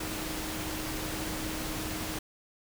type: tone in noise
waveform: sine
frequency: 312.7 Hz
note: D#4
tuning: 9 cents sharp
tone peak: -39 dBFS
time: 0-2.19 s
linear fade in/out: 5 ms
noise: pink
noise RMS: -36 dBFS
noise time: 0-2.19 s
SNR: -6 dB
effects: none